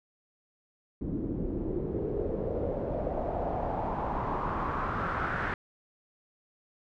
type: noise with low-pass filter sweep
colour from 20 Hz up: pink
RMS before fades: -32 dBFS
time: 1.01-5.54 s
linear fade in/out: 2 ms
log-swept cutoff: 280 to 1600 Hz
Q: 3.6
effects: none